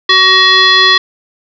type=tone with frequency modulation; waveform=sine; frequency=2637 Hz; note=E7; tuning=in tune; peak=-4 dBFS; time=0.09-0.98 s; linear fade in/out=5 ms; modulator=754 Hz; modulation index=2.2; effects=none